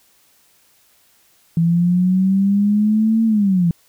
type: linear two-way sweep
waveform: sine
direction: up then down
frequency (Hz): 164.81 to 226.5 to 164.81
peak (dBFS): -12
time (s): 1.57-3.71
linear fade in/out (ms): 2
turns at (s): 3.25
effects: white hiss -56 dBFS RMS until 3.88 s